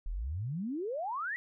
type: exponential sweep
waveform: sine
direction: up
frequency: 35 to 1983 Hz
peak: -33 dBFS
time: 0.06-1.36 s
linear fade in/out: 0 ms
effects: none